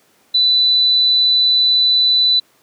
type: tone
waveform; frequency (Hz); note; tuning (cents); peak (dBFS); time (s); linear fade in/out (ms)
sine; 3986; B7; +15; -10; 0.34-2.4; 10
effects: pink hiss -55 dBFS RMS until 2.62 s + high-pass 200 Hz 12 dB/octave